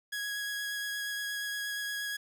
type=tone with vibrato; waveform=sawtooth; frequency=1661.2 Hz; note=G#6; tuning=in tune; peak=-30 dBFS; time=0.12-2.17 s; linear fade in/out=10 ms; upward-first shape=sine; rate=8.5 Hz; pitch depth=10 cents each way; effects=10-bit